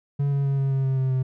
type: tone with pitch steps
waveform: triangle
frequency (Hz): 141.5 / 139.79 / 138.11 / 136.44 / 134.8 / 133.17 / 131.57 / 129.98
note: C#3 / C#3 / C#3 / C#3 / C#3 / C3 / C3 / C3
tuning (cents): +36 / +15 / -6 / -27 / -48 / +31 / +10 / -11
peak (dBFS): -18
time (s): 0.19-1.23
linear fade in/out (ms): 10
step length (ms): 130
effects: none